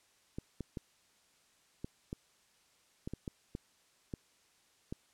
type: clicks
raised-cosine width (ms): 3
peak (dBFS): -26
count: 11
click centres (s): 0.385 / 0.607 / 0.772 / 1.845 / 2.129 / 3.075 / 3.136 / 3.278 / 3.551 / 4.138 / 4.925
effects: white hiss -69 dBFS RMS until 5.13 s + low-pass 9000 Hz 12 dB/octave